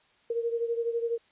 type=beating tone pair; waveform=sine; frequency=463.4 / 475.4 Hz; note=A#4 / A#4; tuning=-10 / +34 cents; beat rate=12 Hz; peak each=-28 / -33 dBFS; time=0.3-1.18 s; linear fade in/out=5 ms; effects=white hiss -64 dBFS RMS until 1.31 s + resampled to 8000 Hz